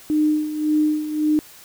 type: tone with tremolo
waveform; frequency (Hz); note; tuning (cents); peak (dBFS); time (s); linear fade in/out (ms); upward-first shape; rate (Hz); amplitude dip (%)
sine; 304.6; D#4; -37; -14; 0.1-1.39; 0; sine; 1.8; 70
effects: white hiss -45 dBFS RMS until 1.64 s